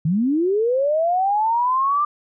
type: linear sweep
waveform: sine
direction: up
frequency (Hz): 146.83 to 1196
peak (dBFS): -16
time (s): 0.05-2.05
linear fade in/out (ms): 5
effects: none